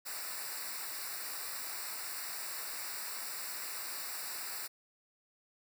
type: noise with comb filter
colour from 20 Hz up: white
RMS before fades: -41 dBFS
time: 0.05-4.68 s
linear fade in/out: 20 ms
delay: 0.31 ms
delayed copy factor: -1
effects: none